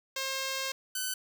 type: tone pair in turn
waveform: 5% pulse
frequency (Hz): 534 / 1510.4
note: C5 / F#6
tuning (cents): +35 / +35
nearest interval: octave + tritone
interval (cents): 1800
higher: second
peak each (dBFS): -20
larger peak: neither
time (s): 0.16-0.72 / 0.95-1.14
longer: first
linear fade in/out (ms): 5
effects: none